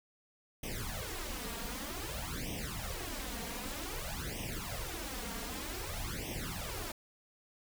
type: noise with flanger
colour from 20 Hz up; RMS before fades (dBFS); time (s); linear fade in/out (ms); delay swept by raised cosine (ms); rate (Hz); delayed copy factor
pink; -40; 0.63-6.92; 5; 0.34 to 4.34; 0.53; +0.95
effects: none